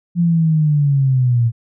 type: linear sweep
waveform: sine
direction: down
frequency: 174.61 to 113.9 Hz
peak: -11 dBFS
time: 0.15-1.52 s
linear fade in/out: 50 ms
effects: none